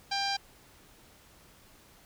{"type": "tone with low-pass filter", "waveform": "sawtooth", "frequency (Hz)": 794, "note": "G5", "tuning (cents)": 22, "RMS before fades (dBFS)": -31, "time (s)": [0.11, 0.37], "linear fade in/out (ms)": 10, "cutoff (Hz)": 4900, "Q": 4.6, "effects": ["pink hiss -58 dBFS RMS until 2.05 s"]}